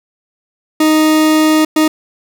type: tone bursts at uneven times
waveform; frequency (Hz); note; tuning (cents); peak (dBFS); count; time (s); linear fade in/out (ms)
40% pulse; 311.1; D#4; 0; -7; 2; 0.8-1.65 / 1.76-1.88; 5
effects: none